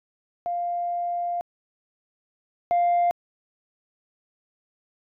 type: tone pair in turn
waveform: sine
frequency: 698.5 / 698.5 Hz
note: F5 / F5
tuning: 0 / 0 cents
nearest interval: unison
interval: 0 cents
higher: neither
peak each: -24 / -16 dBFS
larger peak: second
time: 0.46-1.41 / 2.71-3.11 s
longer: first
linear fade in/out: 0 ms
effects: tanh soft clip ceiling -16 dBFS